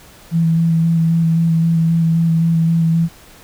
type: tone with vibrato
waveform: sine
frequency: 164.81 Hz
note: E3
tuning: in tune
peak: -11 dBFS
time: 0.31-3.09 s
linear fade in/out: 50 ms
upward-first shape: square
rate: 3.8 Hz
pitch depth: 14 cents each way
effects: pink hiss -43 dBFS RMS until 3.43 s